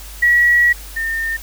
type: tone pair in turn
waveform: sine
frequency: 1924 / 1815.7 Hz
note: B6 / A#6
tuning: -46 / -46 cents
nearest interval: minor second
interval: 100 cents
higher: first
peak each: -9 / -18 dBFS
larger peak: first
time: 0.22-0.73 / 0.96-1.37 s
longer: first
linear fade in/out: 10 ms
effects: added 50 Hz sine -33 dBFS peak until 1.42 s + white hiss -37 dBFS RMS until 1.42 s